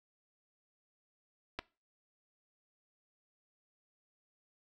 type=clicks; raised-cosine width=0.3 ms; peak=-22 dBFS; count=2; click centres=1.589 / 1.592 s; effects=noise-tail reverb RT60 0.3 s tail -21 dB re dry